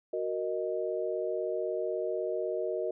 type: chord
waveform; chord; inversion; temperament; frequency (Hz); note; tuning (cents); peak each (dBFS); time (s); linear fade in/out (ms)
sine; D# minor; first; equal; 370 / 466.2 / 622.3; F#4 / A#4 / D#5; 0 / 0 / 0; -34; 0.13-2.91; 5
effects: none